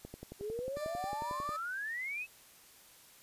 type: click train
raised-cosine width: 2 ms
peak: -31 dBFS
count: 17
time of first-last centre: 0.05-1.491 s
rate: 11.1 Hz
type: exponential sweep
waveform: sine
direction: up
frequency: 392 to 2633 Hz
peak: -36 dBFS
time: 0.39-2.27 s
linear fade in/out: 50 ms
type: tone with tremolo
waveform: 20% pulse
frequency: 590 Hz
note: D5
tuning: 8 cents sharp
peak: -37 dBFS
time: 0.76-1.57 s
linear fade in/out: 10 ms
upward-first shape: triangle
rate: 4 Hz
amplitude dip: 35%
effects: white hiss -59 dBFS RMS until 3.22 s + resampled to 32000 Hz